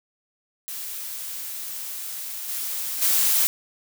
blue noise with level steps, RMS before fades -33 / -29 / -20 dBFS, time 0.68-3.47 s, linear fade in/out 0 ms, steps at 2.48 / 3.01 s, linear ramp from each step 20 ms, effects none

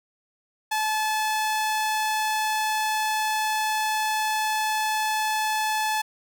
sawtooth tone, 864 Hz, A5, 32 cents flat, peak -19 dBFS, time 0.71-6.02 s, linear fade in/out 10 ms, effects none

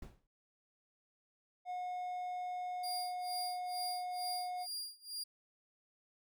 brown noise with exponential decay, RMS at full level -44 dBFS, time 0.02-0.27 s, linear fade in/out 5 ms, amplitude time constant 54 ms
triangle tone, 724 Hz, F#5, 38 cents flat, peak -36 dBFS, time 1.65-4.67 s, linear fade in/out 50 ms
sawtooth tone with tremolo, 4806 Hz, D8, 39 cents sharp, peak -36 dBFS, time 2.83-5.24 s, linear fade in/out 10 ms, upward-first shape sine, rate 2.2 Hz, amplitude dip 95%
effects none

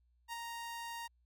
sawtooth tone with ADSR envelope, 932.3 Hz, A#5, in tune, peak -35 dBFS, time 0.28-1.08 s, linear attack 46 ms, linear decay 19 ms, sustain -3 dB, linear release 19 ms, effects added 60 Hz sine -69 dBFS peak until 1.25 s

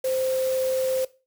sine tone in noise, 521 Hz, C5, 7 cents flat, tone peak -22 dBFS, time 0.04-1.05 s, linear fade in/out 5 ms, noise white, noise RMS -37 dBFS, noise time 0.04-1.05 s, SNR +12 dB, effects noise-tail reverb RT60 0.3 s tail -18 dB re dry

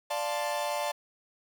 45% pulse chord, D minor seventh, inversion none, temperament equal, 587.3 / 698.5 / 880 / 1046.5 Hz, D5 / F5 / A5 / C6, 0 / 0 / 0 / 0 cents, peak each -33 / -36 / -34 / -39 dBFS, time 0.1-0.92 s, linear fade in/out 10 ms, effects none

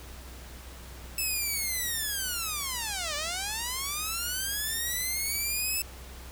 5% pulse linear two-way sweep, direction down then up, 2637 to 574 to 2637 Hz, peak -19 dBFS, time 1.18-5.82 s, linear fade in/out 2 ms, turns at 3.15 s, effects added 62 Hz sine -44 dBFS peak until 6.31 s + pink hiss -48 dBFS RMS until 6.31 s

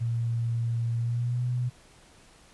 sine tone with pitch glide, 116.54 to 123.47 Hz, A#2 to B2, 0 to 0 cents, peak -25 dBFS, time 0-1.7 s, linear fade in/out 20 ms, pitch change +100 cents, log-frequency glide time 0.98-1.44 s, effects pink hiss -56 dBFS RMS until 2.53 s + resampled to 24000 Hz

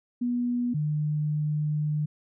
sine tone pair in turn, 243.2 / 150.7 Hz, B3 / D3, -26 / +45 cents, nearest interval minor sixth, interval 829 cents, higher first, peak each -24 dBFS, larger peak neither, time 0.21-0.74 / 0.74-2.06 s, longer second, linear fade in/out 10 ms, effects none

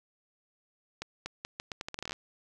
accelerating click train, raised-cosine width 0.2 ms, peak -19 dBFS, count 16, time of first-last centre 1.02-2.13 s, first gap 240 ms, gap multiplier 0.79, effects none

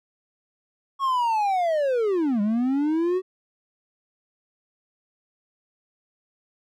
triangle linear two-way sweep, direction down then up, 1108.7 to 200 to 379.5 Hz, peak -18 dBFS, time 0.99-3.22 s, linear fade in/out 50 ms, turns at 2.41 s, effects none

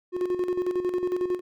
triangle tone with tremolo, 360.8 Hz, F#4, 44 cents flat, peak -20 dBFS, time 0.12-1.41 s, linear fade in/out 50 ms, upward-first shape square, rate 11 Hz, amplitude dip 60%, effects none

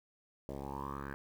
10% pulse tone with low-pass filter sweep, 69.3 Hz, C#2, in tune, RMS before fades -42 dBFS, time 0.49-1.14 s, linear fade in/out 0 ms, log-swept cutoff 620 to 1600 Hz, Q 6.9, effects 10-bit

